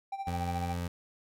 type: tone with tremolo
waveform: triangle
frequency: 784 Hz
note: G5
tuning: in tune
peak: -30 dBFS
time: 0.12-0.76 s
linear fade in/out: 5 ms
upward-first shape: sine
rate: 14 Hz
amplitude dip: 75%
type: tone with vibrato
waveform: 25% pulse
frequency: 87.31 Hz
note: F2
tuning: in tune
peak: -29 dBFS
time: 0.27-0.88 s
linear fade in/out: 5 ms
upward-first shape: sine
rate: 20 Hz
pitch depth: 19 cents each way
effects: none